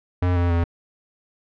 square tone with pitch steps, 89.5 / 87.25 / 85.06 Hz, F2 / F2 / F2, +43 / -1 / -45 cents, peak -18 dBFS, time 0.22-0.64 s, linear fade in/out 5 ms, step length 140 ms, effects low-pass 2000 Hz 12 dB/octave

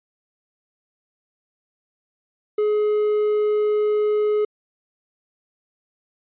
triangle tone, 421.7 Hz, G#4, 26 cents sharp, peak -15 dBFS, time 2.58-4.45 s, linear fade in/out 5 ms, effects resampled to 8000 Hz

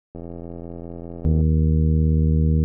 click train, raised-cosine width 2 ms, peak -22 dBFS, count 108, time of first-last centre 0.15-1.409 s, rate 85 Hz
harmonic tone, 78.3 Hz, D#2, 11 cents sharp, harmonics 1 / 2 / 3 / 4 / 5 / 6, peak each -17 / -19 / -26 / -34 / -36 / -33 dBFS, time 1.25-2.64 s, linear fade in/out 0 ms
effects none

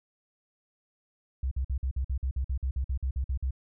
sine tone bursts, 65.41 Hz, C2, in tune, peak -26 dBFS, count 16, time 1.43-3.508 s, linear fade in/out 5 ms, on 83 ms, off 50 ms, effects none

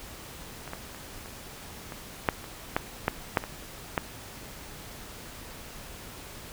clicks, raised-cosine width 0.5 ms, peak -24 / -20 / -26 / -29 / -23 / -6 / -26 / -9 / -8 / -6 / -20 / -9 dBFS, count 12, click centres 0.677 / 0.734 / 0.947 / 1.259 / 1.922 / 2.288 / 2.442 / 2.765 / 3.081 / 3.372 / 3.439 / 3.978 s, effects pink hiss -44 dBFS RMS until 6.52 s

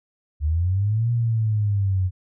sine linear two-way sweep, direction up then down, 71.9 to 119.5 to 90.7 Hz, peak -18 dBFS, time 0.4-2.11 s, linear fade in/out 50 ms, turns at 1.11 s, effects none

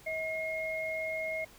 sine tone pair together, 639 / 2149 Hz, D#5 / C7, +46 / +46 cents, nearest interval octave + major sixth, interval 2100 cents, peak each -35 / -35 dBFS, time 0.06-1.45 s, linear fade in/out 10 ms, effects pink hiss -56 dBFS RMS until 1.58 s

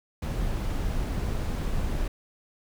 brown noise, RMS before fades -28 dBFS, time 0.22-2.08 s, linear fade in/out 5 ms, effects none

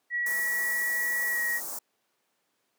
sine tone with pitch glide, 1927 to 1899.4 Hz, B6 to A#6, -43 to +32 cents, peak -26 dBFS, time 0.1-1.61 s, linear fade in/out 50 ms, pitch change -25 cents, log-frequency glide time 1.29-1.39 s
white band-stop noise, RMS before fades -36 dBFS, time 0.26-1.79 s, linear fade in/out 5 ms, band 1300 to 6000 Hz, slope 24 dB/octave
effects pink hiss -74 dBFS RMS until 2.78 s + high-pass 300 Hz 12 dB/octave

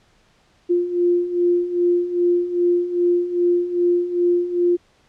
sine beating tone pair, 349.2 / 351.7 Hz, F4 / F4, 0 / +12 cents, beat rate 2.5 Hz, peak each -22 / -17 dBFS, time 0.69-4.77 s, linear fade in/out 20 ms, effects pink hiss -58 dBFS RMS until 5.08 s + low-pass 6000 Hz 12 dB/octave

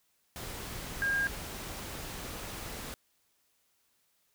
sine tone in noise, 1616 Hz, G#6, 48 cents flat, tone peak -27 dBFS, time 1.02-1.27 s, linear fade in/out 0 ms, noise pink, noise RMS -41 dBFS, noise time 0.36-2.94 s, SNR +11 dB, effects white hiss -73 dBFS RMS until 4.34 s

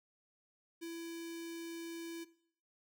square tone with notch filter, 333.5 Hz, E4, 20 cents sharp, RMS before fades -44 dBFS, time 0.81-2.25 s, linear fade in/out 20 ms, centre 840 Hz, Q 0.6, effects noise-tail reverb RT60 0.6 s tail -18 dB re dry

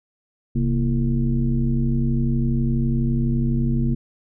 sine tone with frequency modulation, 133.4 Hz, C3, 34 cents sharp, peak -17 dBFS, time 0.55-3.95 s, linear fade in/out 10 ms, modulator 99.6 Hz, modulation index 1.3, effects none

